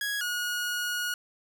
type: tone pair in turn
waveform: sawtooth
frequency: 1661.2 / 1447.6 Hz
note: G#6 / F#6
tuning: 0 / -38 cents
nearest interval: major second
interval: 238 cents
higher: first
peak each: -25 dBFS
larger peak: neither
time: 0.01-0.21 / 0.21-1.14 s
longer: second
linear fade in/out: 2 ms
effects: none